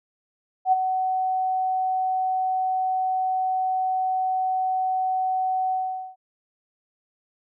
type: tone with ADSR envelope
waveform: sine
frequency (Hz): 750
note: F#5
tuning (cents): +23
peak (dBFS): -13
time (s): 0.65-6.16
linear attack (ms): 73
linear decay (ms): 22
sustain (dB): -8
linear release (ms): 440
effects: none